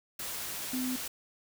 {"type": "tone in noise", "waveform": "sine", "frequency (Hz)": 254.8, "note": "C4", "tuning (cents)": -46, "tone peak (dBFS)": -31, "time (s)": [0.73, 0.96], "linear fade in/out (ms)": 5, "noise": "white", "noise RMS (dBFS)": -38, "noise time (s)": [0.19, 1.08], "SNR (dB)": 4, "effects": []}